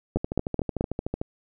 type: two click trains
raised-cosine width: 2 ms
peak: -14 / -10 dBFS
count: 15 / 4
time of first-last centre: 0.17-1.215 / 0.16-0.809 s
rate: 13.4 / 4.62 Hz
effects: none